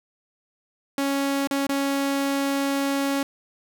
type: tone with dropouts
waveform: sawtooth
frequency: 277.2 Hz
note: C#4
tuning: in tune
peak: -18 dBFS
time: 0.98-3.23 s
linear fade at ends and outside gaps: 2 ms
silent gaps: 1.473-1.51 / 1.668-1.692 s
effects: none